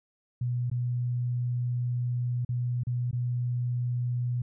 sine tone with dropouts, 122.5 Hz, B2, 14 cents flat, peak -26 dBFS, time 0.41-4.42 s, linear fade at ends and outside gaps 5 ms, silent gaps 0.7-0.714 / 2.449-2.49 / 2.835-2.869 / 3.112-3.129 s, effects none

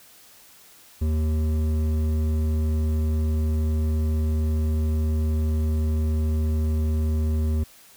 sine tone with hard clipping, 77.8 Hz, D#2, in tune, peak -22 dBFS, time 1.01-7.64 s, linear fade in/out 10 ms, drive 10 dB, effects white hiss -51 dBFS RMS until 7.96 s

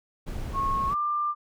brown noise, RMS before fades -33 dBFS, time 0.26-0.95 s, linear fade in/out 20 ms
sine tone with pitch glide, 1092 to 1190.8 Hz, C#6 to D6, -26 to +24 cents, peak -24 dBFS, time 0.53-1.35 s, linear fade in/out 50 ms, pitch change +150 cents, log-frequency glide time 0.88-0.94 s
effects none

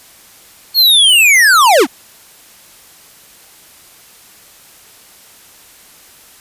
square linear sweep, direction down, 4374 to 207.7 Hz, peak -6 dBFS, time 0.74-1.87 s, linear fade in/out 50 ms, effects white hiss -42 dBFS RMS until 6.4 s + resampled to 32000 Hz

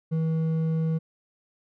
sine tone with hard clipping, 160.9 Hz, E3, 42 cents flat, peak -24 dBFS, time 0.11-0.99 s, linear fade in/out 20 ms, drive 5 dB, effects none

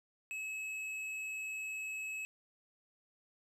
sine tone with hard clipping, 2579 Hz, E7, 39 cents flat, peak -40 dBFS, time 0.31-2.25 s, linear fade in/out 0 ms, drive 7 dB, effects none

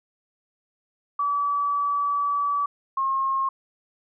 sine tone pair in turn, 1148 / 1075.8 Hz, D6 / C6, -40 / +48 cents, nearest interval minor second, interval 112 cents, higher first, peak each -21 dBFS, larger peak neither, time 1.19-2.66 / 2.97-3.49 s, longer first, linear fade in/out 5 ms, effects none

